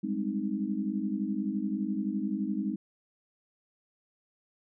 sine chord, Ab major seventh, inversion third, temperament equal, 196 / 207.7 / 261.6 / 311.1 Hz, G3 / Ab3 / C4 / Eb4, 0 / 0 / 0 / 0 cents, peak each -35 / -32 / -36 / -35 dBFS, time 0.03-2.76 s, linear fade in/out 10 ms, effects none

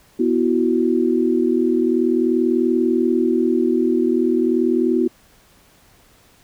sine chord, B suspended fourth, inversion none, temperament equal, 246.9 / 329.6 / 370 Hz, B3 / E4 / F#4, 0 / 0 / 0 cents, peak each -19 dBFS, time 0.19-5.08 s, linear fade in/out 10 ms, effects pink hiss -53 dBFS RMS until 6.43 s

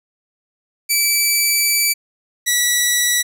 10% pulse tone pair in turn, 2313 / 1947.5 Hz, D7 / B6, -27 / -25 cents, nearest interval minor third, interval 298 cents, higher first, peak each -5 dBFS, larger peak neither, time 0.89-1.94 / 2.46-3.23 s, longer first, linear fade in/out 20 ms, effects none

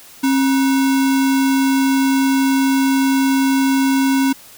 sine tone with sample-and-hold, 268.9 Hz, C4, 47 cents sharp, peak -12 dBFS, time 0.23-4.33 s, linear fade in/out 10 ms, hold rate 1225 Hz, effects white hiss -42 dBFS RMS until 4.57 s

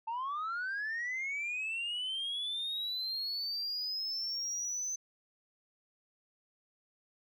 sine linear sweep, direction up, 880 to 6170 Hz, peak -32 dBFS, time 0.07-4.96 s, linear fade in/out 10 ms, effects tanh soft clip ceiling -32 dBFS

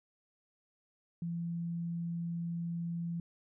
sine tone, 169.6 Hz, E3, 50 cents sharp, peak -34 dBFS, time 1.22-3.2 s, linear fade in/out 2 ms, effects none

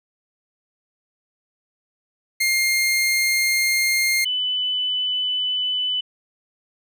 sawtooth / sine tone pair in turn, 2120 / 2998 Hz, C7 / F#7, +22 / +22 cents, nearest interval tritone, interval 600 cents, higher second, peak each -14 / -20 dBFS, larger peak first, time 2.4-4.25 / 4.25-6.01 s, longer first, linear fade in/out 10 ms, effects none

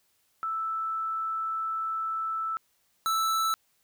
sine / square tone pair in turn, 1318.5 / 1318.5 Hz, E6 / E6, 0 / 0 cents, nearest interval unison, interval 0 cents, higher neither, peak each -28 / -25 dBFS, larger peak second, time 0.43-2.57 / 3.06-3.54 s, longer first, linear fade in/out 0 ms, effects white hiss -70 dBFS RMS until 3.83 s

